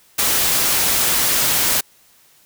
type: noise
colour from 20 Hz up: white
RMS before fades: -17 dBFS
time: 0.18-1.81 s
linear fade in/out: 10 ms
effects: white hiss -53 dBFS RMS until 2.45 s